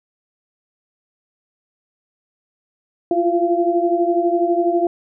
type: tone cluster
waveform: sine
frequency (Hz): 340.5 / 352.6 / 686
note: F4 / F4 / F5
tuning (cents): -44 / +17 / -31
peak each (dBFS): -19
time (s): 3.11-4.87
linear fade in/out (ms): 2
effects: none